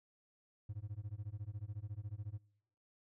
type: tone with tremolo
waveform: triangle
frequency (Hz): 103.83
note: G#2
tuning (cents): 0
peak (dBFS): -36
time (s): 0.69-2.39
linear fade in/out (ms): 5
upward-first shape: sine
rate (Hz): 14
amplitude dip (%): 100
effects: noise-tail reverb RT60 0.7 s tail -25 dB re dry + tanh soft clip ceiling -34 dBFS